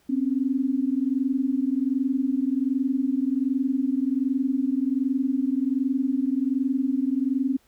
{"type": "tone pair together", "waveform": "sine", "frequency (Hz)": [255.9, 277.2], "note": ["C4", "C#4"], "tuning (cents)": [-38, 0], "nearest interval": "minor second", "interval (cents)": 138, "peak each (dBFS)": -24, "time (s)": [0.09, 7.57], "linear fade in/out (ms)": 10, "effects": ["pink hiss -63 dBFS RMS until 7.67 s"]}